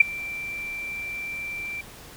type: tone with ADSR envelope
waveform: sine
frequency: 2349 Hz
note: D7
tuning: in tune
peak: -6 dBFS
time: 0-1.81 s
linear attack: 7 ms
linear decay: 12 ms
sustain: -24 dB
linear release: 3 ms
effects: pink hiss -45 dBFS RMS until 2.16 s